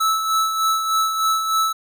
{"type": "tone with tremolo", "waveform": "square", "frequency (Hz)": 1309, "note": "E6", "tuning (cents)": -13, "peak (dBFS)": -16, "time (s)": [0, 1.73], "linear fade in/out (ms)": 10, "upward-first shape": "sine", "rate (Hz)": 3.3, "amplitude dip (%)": 50, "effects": []}